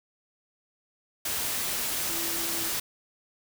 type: tone in noise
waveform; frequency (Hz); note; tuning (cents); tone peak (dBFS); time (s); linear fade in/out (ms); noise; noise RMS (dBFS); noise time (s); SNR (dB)
sine; 334.4; E4; +25; -39; 2.09-2.69; 5; white; -30; 1.25-2.8; -12
effects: none

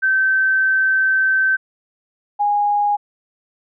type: tone pair in turn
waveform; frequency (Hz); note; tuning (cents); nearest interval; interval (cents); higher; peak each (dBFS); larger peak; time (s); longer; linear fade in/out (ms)
sine; 1545 / 823.2; G6 / G#5; -26 / -16; major seventh; 1090; first; -13 / -14; first; 0.02-1.57 / 2.39-2.97; first; 20
effects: none

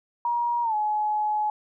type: tone with pitch glide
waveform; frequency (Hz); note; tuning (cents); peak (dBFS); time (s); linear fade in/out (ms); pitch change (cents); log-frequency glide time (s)
sine; 951 to 847.2; A#5 to G#5; +34 to +34; -22; 0.25-1.5; 2; -200; 0.63-0.75
effects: none

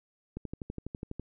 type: click train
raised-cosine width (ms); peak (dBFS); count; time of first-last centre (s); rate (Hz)
3; -24; 11; 0.37-1.196; 12.1
effects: none

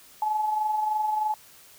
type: tone with amplitude modulation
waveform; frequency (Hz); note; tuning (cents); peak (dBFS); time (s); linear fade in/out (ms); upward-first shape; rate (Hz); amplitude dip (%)
sine; 856; A5; -48; -21; 0.22-1.34; 2; sine; 23.2; 45
effects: white hiss -52 dBFS RMS until 1.78 s

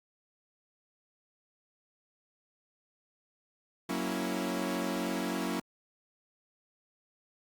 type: chord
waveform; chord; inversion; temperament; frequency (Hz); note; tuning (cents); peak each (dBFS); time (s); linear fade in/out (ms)
sawtooth; F# dominant seventh; none; equal; 185 / 233.1 / 277.2 / 329.6; F#3 / A#3 / C#4 / E4; 0 / 0 / 0 / 0; -33; 3.89-5.6; 5
effects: Opus 48 kbps

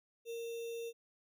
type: tone with sample-and-hold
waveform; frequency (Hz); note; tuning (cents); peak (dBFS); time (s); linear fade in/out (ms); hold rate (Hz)
sine; 464.1; A#4; -8; -39; 0.25-0.93; 50; 3150
effects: none

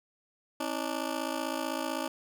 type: ring-modulated tone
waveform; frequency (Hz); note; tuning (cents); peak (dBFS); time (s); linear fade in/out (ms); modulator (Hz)
15% pulse; 293.7; D4; 0; -22; 0.6-2.08; 5; 27.9
effects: none

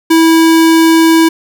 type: tone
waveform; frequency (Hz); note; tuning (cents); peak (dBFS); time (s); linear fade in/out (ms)
square; 326.2; E4; -18; -5; 0.1-1.29; 10
effects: none

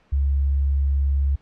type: tone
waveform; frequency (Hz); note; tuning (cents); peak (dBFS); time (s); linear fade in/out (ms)
sine; 69.3; C#2; 0; -17; 0.12-1.36; 10
effects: pink hiss -59 dBFS RMS until 1.41 s + low-pass 3000 Hz 12 dB/octave

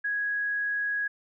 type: tone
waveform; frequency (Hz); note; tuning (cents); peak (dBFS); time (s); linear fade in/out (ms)
sine; 1661.2; G#6; 0; -26; 0.04-1.08; 10
effects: none

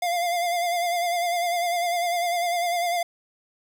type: tone with vibrato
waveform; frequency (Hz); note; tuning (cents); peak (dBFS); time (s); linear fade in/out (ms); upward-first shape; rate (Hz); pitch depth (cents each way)
square; 697; F5; -4; -23; 0.02-3.03; 5; sine; 10; 43
effects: 9-bit

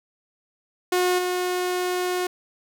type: tone with level steps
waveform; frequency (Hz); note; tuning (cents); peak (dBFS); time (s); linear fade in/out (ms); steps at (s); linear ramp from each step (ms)
sawtooth; 361.7; F#4; -39; -15 / -19; 0.92-2.27; 5; 1.18; 10
effects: none

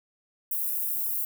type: high-pass noise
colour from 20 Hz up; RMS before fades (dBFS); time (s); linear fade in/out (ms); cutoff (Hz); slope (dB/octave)
white; -29; 0.51-1.25; 5; 12000; 24
effects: none

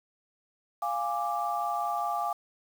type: chord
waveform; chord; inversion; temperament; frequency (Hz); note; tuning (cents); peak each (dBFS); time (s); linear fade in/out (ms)
sine; D diminished; first; equal with one note detuned; 698.5 / 823.4 / 1174.7; F5 / Ab5 / D6; 0 / -15 / 0; -32; 0.82-2.33; 5
effects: 8-bit

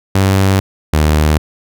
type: tone pair in turn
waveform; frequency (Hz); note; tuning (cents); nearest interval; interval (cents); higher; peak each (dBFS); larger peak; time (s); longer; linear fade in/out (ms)
sawtooth; 96.6 / 76.41; G2 / D#2; -25 / -31; major third; 406; first; -5; neither; 0.15-0.6 / 0.93-1.38; neither; 5
effects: none

